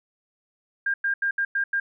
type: tone bursts at uneven times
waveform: sine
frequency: 1604 Hz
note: G6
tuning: 39 cents sharp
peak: -21 dBFS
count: 6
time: 0.86-0.94 / 1.04-1.14 / 1.22-1.31 / 1.38-1.45 / 1.55-1.64 / 1.73-1.8 s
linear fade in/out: 5 ms
effects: none